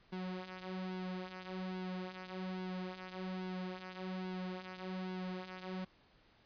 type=tone with flanger; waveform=sawtooth; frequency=185 Hz; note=F#3; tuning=in tune; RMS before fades=-43 dBFS; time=0.12-5.85 s; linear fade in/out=10 ms; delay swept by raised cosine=1.6 to 5.7 ms; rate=1.2 Hz; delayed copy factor=-0.65; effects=pink hiss -67 dBFS RMS until 6.45 s + resampled to 11025 Hz